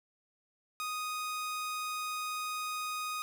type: tone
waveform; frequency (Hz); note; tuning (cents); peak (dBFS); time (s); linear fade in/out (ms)
sawtooth; 1244.5; D#6; 0; -31; 0.8-3.22; 0
effects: none